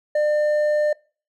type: tone with hard clipping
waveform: sine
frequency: 600 Hz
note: D5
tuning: 37 cents sharp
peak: -18 dBFS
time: 0.15-0.93 s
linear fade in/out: 5 ms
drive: 4 dB
effects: noise-tail reverb RT60 0.4 s tail -24 dB re dry